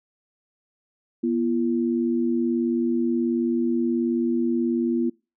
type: tone pair together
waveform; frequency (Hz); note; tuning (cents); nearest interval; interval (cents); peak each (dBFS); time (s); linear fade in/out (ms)
sine; 241.7 / 340.3; B3 / F4; -37 / -45; tritone; 592; -22 / -24; 1.23-5.1; 10
effects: noise-tail reverb RT60 0.3 s tail -25 dB re dry